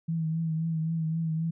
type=tone with vibrato; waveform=sine; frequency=161.7 Hz; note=E3; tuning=33 cents flat; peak=-26 dBFS; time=0.08-1.51 s; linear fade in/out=10 ms; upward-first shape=triangle; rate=3.8 Hz; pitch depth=45 cents each way; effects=none